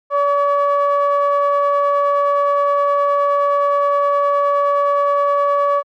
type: ring-modulated tone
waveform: triangle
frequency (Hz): 283.4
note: C#4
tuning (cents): +38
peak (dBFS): -8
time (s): 0.1-5.83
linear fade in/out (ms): 50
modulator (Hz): 855
effects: high-pass 100 Hz 12 dB/octave

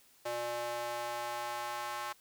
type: tone with high-pass filter sweep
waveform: square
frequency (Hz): 119.6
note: A#2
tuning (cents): +45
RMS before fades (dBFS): -38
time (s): 0.25-2.13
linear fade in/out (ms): 10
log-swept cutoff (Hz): 570 to 1000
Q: 2.3
effects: white hiss -64 dBFS RMS until 2.2 s

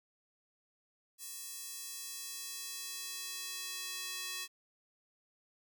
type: tone with high-pass filter sweep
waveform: square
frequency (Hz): 370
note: F#4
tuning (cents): 0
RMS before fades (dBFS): -43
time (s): 1.18-4.48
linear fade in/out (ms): 50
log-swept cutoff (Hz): 7500 to 2900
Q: 0.77
effects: none

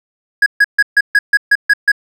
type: tone bursts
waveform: triangle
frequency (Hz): 1661.2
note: G#6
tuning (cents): 0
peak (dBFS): -4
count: 9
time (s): 0.42-1.918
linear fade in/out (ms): 5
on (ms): 42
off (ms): 140
effects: none

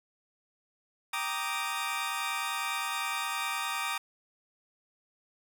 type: chord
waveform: 20% pulse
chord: Eb major seventh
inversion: first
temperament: equal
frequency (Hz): 784 / 932.3 / 1174.7 / 1244.5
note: G5 / Bb5 / D6 / Eb6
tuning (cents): 0 / 0 / 0 / 0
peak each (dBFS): -35 / -32 / -31 / -31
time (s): 1.13-3.98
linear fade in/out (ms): 5
effects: none

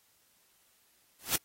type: noise with exponential growth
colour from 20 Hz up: white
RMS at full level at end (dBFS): -23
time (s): 1.19-1.36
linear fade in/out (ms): 5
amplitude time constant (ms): 36
effects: white hiss -68 dBFS RMS until 1.44 s + AAC 48 kbps

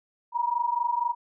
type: tone pair together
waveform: sine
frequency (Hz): 941.8 / 966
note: A#5 / B5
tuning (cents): +18 / -39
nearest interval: unison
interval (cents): 43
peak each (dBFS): -27 / -26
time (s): 0.32-1.15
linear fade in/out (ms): 50
effects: none

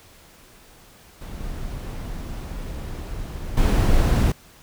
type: noise with level steps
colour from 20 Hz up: brown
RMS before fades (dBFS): -33 / -31 / -17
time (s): 1.21-4.32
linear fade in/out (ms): 5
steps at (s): 1.4 / 3.57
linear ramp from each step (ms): 5
effects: pink hiss -50 dBFS RMS until 4.62 s

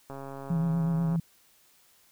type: click train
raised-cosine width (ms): 1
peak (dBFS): -27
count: 146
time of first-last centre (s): 0.1-1.158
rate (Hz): 137
type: tone with vibrato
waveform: sine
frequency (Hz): 165.8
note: E3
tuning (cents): +10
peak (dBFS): -24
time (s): 0.5-1.2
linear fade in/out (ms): 5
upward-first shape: sine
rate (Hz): 8.2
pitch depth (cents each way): 49
effects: white hiss -62 dBFS RMS until 2.11 s

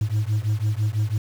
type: beating tone pair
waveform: sine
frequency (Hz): 103.83 / 109.83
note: G#2 / A2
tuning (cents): 0 / -3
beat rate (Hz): 6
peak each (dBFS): -21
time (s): 0.01-1.18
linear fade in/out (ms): 5
effects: tanh soft clip ceiling -17 dBFS + 7-bit

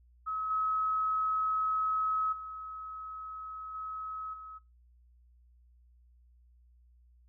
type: tone with level steps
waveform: sine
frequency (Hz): 1282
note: E6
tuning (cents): -49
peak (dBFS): -32 / -28 / -40 / -37 / -44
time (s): 0.26-4.59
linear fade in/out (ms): 20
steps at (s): 0.5 / 2.32 / 3.74 / 4.33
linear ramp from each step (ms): 10
effects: noise-tail reverb RT60 0.2 s tail -17 dB re dry + added 60 Hz sine -59 dBFS peak until 7.28 s

